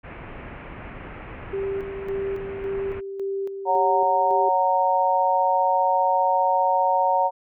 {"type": "low-pass noise", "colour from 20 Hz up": "pink", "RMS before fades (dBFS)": -38, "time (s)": [0.03, 3.01], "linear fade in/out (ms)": 20, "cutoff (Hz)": 2600, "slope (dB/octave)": 48}
{"type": "tone with tremolo", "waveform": "sine", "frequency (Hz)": 392, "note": "G4", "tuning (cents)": 0, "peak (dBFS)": -24, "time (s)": [1.53, 4.49], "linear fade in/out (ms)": 5, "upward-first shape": "square", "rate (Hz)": 1.8, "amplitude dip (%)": 50}
{"type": "chord", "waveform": "sine", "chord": "F# major", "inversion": "second", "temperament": "just", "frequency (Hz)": [555, 740, 925], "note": ["C#5", "F#5", "A#5"], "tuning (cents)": [2, 0, -14], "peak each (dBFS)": [-24, -22, -20], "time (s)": [3.65, 7.31], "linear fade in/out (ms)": 50}
{"effects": []}